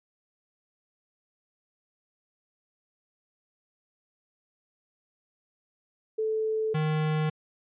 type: tone pair in turn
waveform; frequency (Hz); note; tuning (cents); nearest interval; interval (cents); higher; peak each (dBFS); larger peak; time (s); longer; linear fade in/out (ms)
sine / square; 437.5 / 154.68; A4 / D#3; -10 / -10; octave + tritone; 1800; first; -25; neither; 6.18-6.74 / 6.74-7.3; neither; 10
effects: resampled to 8000 Hz